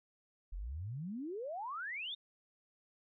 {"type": "exponential sweep", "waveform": "sine", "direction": "up", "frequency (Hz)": [39.61, 3729], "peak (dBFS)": -39, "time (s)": [0.52, 2.15], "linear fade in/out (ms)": 10, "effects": []}